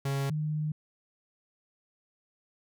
45% pulse / sine tone pair in turn, 138 / 152.71 Hz, C#3 / D#3, -7 / -32 cents, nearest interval major second, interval 175 cents, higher second, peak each -28 dBFS, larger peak neither, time 0.05-0.3 / 0.3-0.72 s, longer second, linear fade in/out 5 ms, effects none

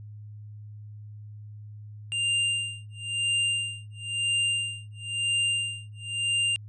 square tone with tremolo, 2794 Hz, F7, in tune, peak -23 dBFS, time 2.12-6.56 s, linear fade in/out 0 ms, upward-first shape sine, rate 0.99 Hz, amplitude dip 100%, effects added 105 Hz sine -40 dBFS peak until 6.68 s + resampled to 24000 Hz

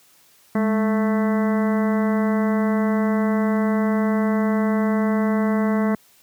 harmonic tone with a mistuned harmonic, 220 Hz, A3, in tune, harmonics 1 / 2 / 3 / 4 / 5 / 6 / 7 / 8 / 9, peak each -18 / -27 / -28 / -34 / -32 / -37 / -38 / -40 / -36 dBFS, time 0.55-5.95 s, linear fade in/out 2 ms, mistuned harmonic 1, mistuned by -77 cents, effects white hiss -55 dBFS RMS until 6.22 s + high-pass 80 Hz 12 dB/octave

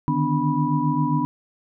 sine tone cluster, 148.8 / 156.3 / 249.3 / 293.2 / 981 Hz, D3 / D#3 / B3 / D4 / B5, +23 / +8 / +16 / -3 / -12 cents, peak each -25 dBFS, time 0.08-1.25 s, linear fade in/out 0 ms, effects none

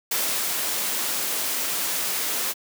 white noise with ADSR envelope, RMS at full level -24 dBFS, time 0.11-2.54 s, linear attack 6 ms, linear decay 370 ms, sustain -2 dB, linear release 32 ms, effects high-pass 200 Hz 12 dB/octave

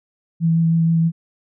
sine tone with vibrato, 164.81 Hz, E3, in tune, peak -13 dBFS, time 0.4-1.12 s, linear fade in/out 50 ms, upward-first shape sine, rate 6.3 Hz, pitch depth 12 cents each way, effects none

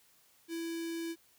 square tone with notch filter, 331.9 Hz, E4, 12 cents sharp, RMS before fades -38 dBFS, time 0.48-1.16 s, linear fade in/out 50 ms, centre 900 Hz, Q 0.89, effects white hiss -66 dBFS RMS until 1.38 s

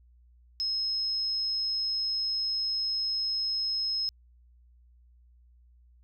sine tone, 5160 Hz, E8, 38 cents flat, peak -27 dBFS, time 0.6-4.09 s, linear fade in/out 0 ms, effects added 60 Hz sine -56 dBFS peak until 6.03 s

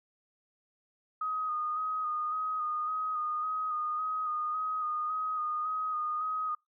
sine tone with vibrato, 1244.5 Hz, D#6, in tune, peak -30 dBFS, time 1.21-6.55 s, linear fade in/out 5 ms, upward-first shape square, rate 1.8 Hz, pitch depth 23 cents each way, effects noise-tail reverb RT60 0.2 s tail -26 dB re dry

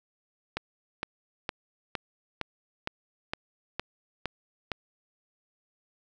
click train, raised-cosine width 0.3 ms, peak -14 dBFS, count 10, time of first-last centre 0.57-4.717 s, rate 2.17 Hz, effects none

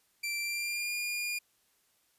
sawtooth tone with pitch glide, 2349 to 2422 Hz, D7 to D#7, 0 to -47 cents, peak -29 dBFS, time 0.23-1.39 s, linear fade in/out 10 ms, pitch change +53 cents, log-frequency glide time 0.4-0.94 s, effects white hiss -71 dBFS RMS until 2.18 s + resampled to 32000 Hz

